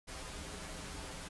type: noise with comb filter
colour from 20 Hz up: pink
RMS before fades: -45 dBFS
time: 0.07-1.29 s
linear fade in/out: 20 ms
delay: 8.5 ms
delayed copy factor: -0.75
effects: resampled to 24000 Hz